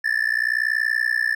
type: tone with amplitude modulation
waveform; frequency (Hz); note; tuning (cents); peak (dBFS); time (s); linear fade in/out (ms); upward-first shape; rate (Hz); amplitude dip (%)
triangle; 1760; A6; 0; -13; 0.04-1.35; 10; sine; 60.8; 100
effects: none